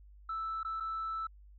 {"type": "tone with dropouts", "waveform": "sine", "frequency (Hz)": 1318.5, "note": "E6", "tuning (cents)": 0, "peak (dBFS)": -33, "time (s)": [0.29, 1.27], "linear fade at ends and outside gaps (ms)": 5, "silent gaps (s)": [[0.632, 0.648], [0.801, 0.805]], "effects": ["tanh soft clip ceiling -31 dBFS", "added 50 Hz sine -53 dBFS peak until 1.58 s"]}